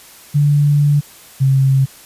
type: tone pair in turn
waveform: sine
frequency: 145.6 / 134.72 Hz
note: D3 / C#3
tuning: -15 / -49 cents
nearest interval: minor second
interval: 134 cents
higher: first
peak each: -9 dBFS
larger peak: neither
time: 0.34-1.01 / 1.4-1.86 s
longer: first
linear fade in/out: 20 ms
effects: white hiss -41 dBFS RMS until 2.05 s + resampled to 32000 Hz